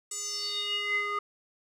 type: tone with band-pass filter sweep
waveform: square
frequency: 410.8 Hz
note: G#4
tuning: 19 cents flat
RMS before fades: -32 dBFS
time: 0.11-1.19 s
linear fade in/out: 5 ms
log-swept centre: 7900 to 1400 Hz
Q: 6.9
effects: none